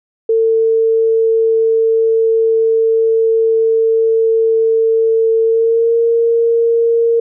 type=tone with pitch glide; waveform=sine; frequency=449.5 to 462.7 Hz; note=A4 to A#4; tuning=+37 to -13 cents; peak=-9 dBFS; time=0.29-7.2 s; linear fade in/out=5 ms; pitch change=+50 cents; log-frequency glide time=5.42-5.95 s; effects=none